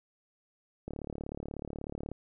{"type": "click train", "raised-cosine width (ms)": 2, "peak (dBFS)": -25, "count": 46, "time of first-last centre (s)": [0.88, 2.116], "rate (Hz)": 36.4, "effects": []}